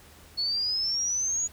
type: exponential sweep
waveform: sine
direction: up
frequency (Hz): 4358 to 6840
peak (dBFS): -25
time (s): 0.37-1.48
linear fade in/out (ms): 20
effects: added 76 Hz sine -56 dBFS peak until 1.52 s + pink hiss -53 dBFS RMS until 1.52 s